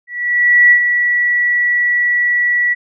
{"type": "tone with ADSR envelope", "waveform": "sine", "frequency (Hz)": 1944, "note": "B6", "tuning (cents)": -28, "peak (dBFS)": -4, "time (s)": [0.07, 2.75], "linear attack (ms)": 640, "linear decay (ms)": 84, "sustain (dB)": -7, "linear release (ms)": 26, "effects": []}